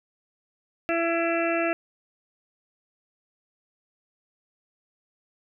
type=harmonic tone; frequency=335 Hz; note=E4; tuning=28 cents sharp; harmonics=1 / 2 / 4 / 5 / 6 / 7 / 8; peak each=-27 / -26 / -32 / -34 / -36 / -35 / -32 dBFS; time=0.89-1.73 s; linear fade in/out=0 ms; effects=none